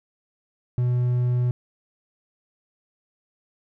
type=tone; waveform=triangle; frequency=123.3 Hz; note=B2; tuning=2 cents flat; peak=-17 dBFS; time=0.78-1.51 s; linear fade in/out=0 ms; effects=none